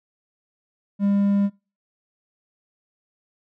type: tone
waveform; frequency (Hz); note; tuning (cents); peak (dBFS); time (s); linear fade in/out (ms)
triangle; 200.6; G3; +40; -15; 0.99-1.5; 50
effects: noise-tail reverb RT60 0.3 s tail -22 dB re dry